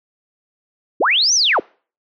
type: linear two-way sweep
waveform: sine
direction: up then down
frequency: 201.5 to 6272 to 201.5 Hz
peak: -12 dBFS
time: 1-1.6 s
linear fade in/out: 10 ms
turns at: 1.34 s
effects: noise-tail reverb RT60 0.4 s tail -26 dB re dry